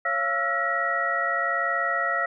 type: tone cluster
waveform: sine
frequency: 551 / 686 / 1326 / 1407 / 1907 Hz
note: C#5 / F5 / E6 / F6 / A#6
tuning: -11 / -31 / +10 / +12 / +39 cents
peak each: -33 / -30 / -27 / -34 / -26 dBFS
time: 0.05-2.26 s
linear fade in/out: 5 ms
effects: none